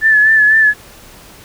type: tone with vibrato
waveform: sine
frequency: 1738 Hz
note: A6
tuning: 22 cents flat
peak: -6 dBFS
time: 0.01-0.74 s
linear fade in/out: 50 ms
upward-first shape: sine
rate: 4 Hz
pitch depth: 41 cents each way
effects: pink hiss -39 dBFS RMS until 1.44 s